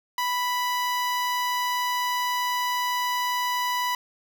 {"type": "tone with notch filter", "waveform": "sawtooth", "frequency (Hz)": 987.8, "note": "B5", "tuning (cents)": 0, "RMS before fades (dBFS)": -26, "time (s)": [0.18, 3.95], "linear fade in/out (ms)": 2, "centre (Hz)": 8600, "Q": 2, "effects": []}